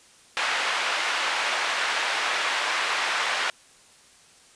white band-pass noise, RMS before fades -26 dBFS, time 0.37-3.5 s, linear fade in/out 0 ms, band 800 to 2400 Hz, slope 12 dB/octave, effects white hiss -54 dBFS RMS until 4.55 s + resampled to 22050 Hz

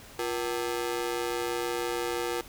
sawtooth ring-modulated tone, 415.3 Hz, G#4, in tune, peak -22 dBFS, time 0.19-2.41 s, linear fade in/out 2 ms, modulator 63 Hz, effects pink hiss -49 dBFS RMS until 2.48 s

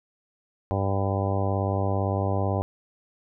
harmonic tone with a mistuned harmonic, 97.9 Hz, G2, 2 cents flat, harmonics 1 / 2 / 3 / 4 / 5 / 6 / 7 / 8 / 9 / 10, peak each -25 / -33 / -34 / -34 / -34 / -32 / -35 / -33 / -40 / -38 dBFS, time 0.71-2.62 s, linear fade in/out 0 ms, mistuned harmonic 10, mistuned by +41 cents, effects none

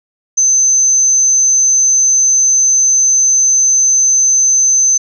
sine tone, 6170 Hz, G8, 28 cents flat, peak -7 dBFS, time 0.37-4.98 s, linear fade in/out 10 ms, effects none

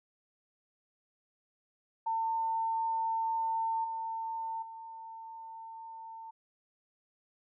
sine tone with level steps, 901 Hz, A5, 41 cents sharp, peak -29 / -34 / -43 dBFS, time 2.06-6.31 s, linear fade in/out 10 ms, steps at 3.84 / 4.62 s, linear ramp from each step 5 ms, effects none

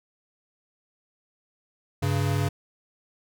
square tone pair together, 98 / 138.59 Hz, G2 / C#3, 0 / 0 cents, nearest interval tritone, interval 600 cents, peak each -26 dBFS, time 2.02-2.49 s, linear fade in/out 10 ms, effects none

